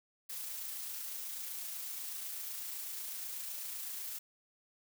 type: noise with amplitude modulation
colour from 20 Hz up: blue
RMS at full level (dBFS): -41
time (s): 0.29-4.19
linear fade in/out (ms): 10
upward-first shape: sine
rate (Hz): 28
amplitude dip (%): 25
effects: none